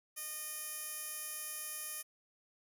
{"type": "tone with band-pass filter", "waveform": "15% pulse", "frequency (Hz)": 612, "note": "D#5", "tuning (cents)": -29, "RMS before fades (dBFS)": -43, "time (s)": [0.16, 2.03], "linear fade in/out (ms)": 20, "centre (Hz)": 12000, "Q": 2, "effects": []}